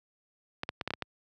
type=clicks; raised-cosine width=0.3 ms; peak=-16 dBFS; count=7; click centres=0.634 / 0.691 / 0.812 / 0.876 / 0.906 / 0.937 / 1.023 s; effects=high-pass 80 Hz 12 dB/octave